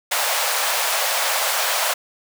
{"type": "high-pass noise", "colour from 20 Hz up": "pink", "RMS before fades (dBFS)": -21, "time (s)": [0.11, 1.94], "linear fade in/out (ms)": 10, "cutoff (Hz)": 550, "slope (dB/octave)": 48, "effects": []}